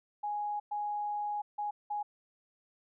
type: tone bursts at uneven times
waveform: sine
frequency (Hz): 830.6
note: G#5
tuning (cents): 0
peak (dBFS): -32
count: 4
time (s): 0.23-0.6 / 0.71-1.42 / 1.58-1.71 / 1.9-2.03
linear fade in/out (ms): 10
effects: none